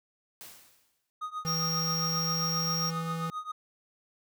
white noise with exponential decay, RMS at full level -44 dBFS, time 0.41-1.1 s, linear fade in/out 0 ms, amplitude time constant 150 ms
triangle tone with tremolo, 1244.5 Hz, D#6, in tune, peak -29 dBFS, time 1.21-3.52 s, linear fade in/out 10 ms, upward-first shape triangle, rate 7.5 Hz, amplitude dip 95%
square tone with pitch glide, 163 to 164.8 Hz, E3 to E3, -19 to 0 cents, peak -33 dBFS, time 1.45-3.3 s, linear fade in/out 0 ms, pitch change +19 cents, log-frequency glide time 1.6-3.05 s
square tone, 5588 Hz, F8, in tune, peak -30 dBFS, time 1.46-2.91 s, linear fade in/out 20 ms
effects none

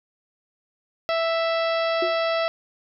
harmonic tone, 660 Hz, E5, 2 cents sharp, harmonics 1 / 2 / 3 / 4 / 5 / 6 / 7 / 8, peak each -22 / -28 / -32 / -34 / -36 / -38 / -39 / -40 dBFS, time 1.09-2.48 s, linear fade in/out 0 ms
sine tone with exponential decay, 358.1 Hz, F4, 43 cents sharp, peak -21 dBFS, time 2.02-2.19 s, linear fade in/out 5 ms, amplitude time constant 36 ms
effects none

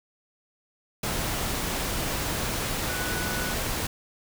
sine tone in noise, 1480 Hz, F#6, in tune, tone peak -34 dBFS, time 2.89-3.54 s, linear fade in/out 5 ms, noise pink, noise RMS -29 dBFS, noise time 1.03-3.87 s, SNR -8 dB, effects none

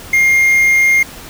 triangle tone with quantisation, 2123 Hz, C7, 25 cents sharp, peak -6 dBFS, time 0.13-1.03 s, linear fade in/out 5 ms, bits 5, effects pink hiss -33 dBFS RMS until 1.29 s

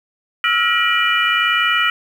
sine tone cluster, 1313 / 1414 / 1913 / 2390 / 2949 Hz, E6 / F6 / A#6 / D7 / F#7, -7 / +21 / +44 / +30 / -6 cents, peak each -20 dBFS, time 0.44-1.9 s, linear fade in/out 2 ms, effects 7-bit

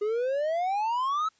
triangle exponential sweep, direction up, 407.1 to 1318.5 Hz, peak -23 dBFS, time 0.01-1.29 s, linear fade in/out 10 ms, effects white hiss -66 dBFS RMS until 1.39 s + resampled to 16000 Hz

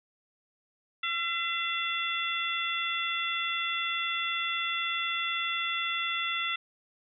harmonic tone with a mistuned harmonic, 678 Hz, E5, 49 cents sharp, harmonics 2 / 3 / 4 / 5, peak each -34 / -34 / -34 / -34 dBFS, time 1.03-6.56 s, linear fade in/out 5 ms, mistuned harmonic 5, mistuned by +31 cents, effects none

